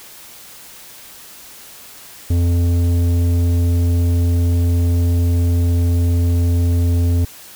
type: tone with tanh clipping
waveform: triangle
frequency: 86.4 Hz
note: F2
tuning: 18 cents flat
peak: -14 dBFS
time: 2.3-7.25 s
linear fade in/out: 5 ms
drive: 15 dB
effects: white hiss -39 dBFS RMS until 7.55 s